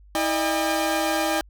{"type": "tone cluster", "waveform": "sawtooth", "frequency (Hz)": [322.5, 605, 804], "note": ["E4", "D#5", "G5"], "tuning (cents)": [-38, -49, 44], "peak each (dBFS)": -22, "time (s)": [0.15, 1.41], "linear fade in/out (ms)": 0, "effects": ["added 50 Hz sine -47 dBFS peak until 1.49 s"]}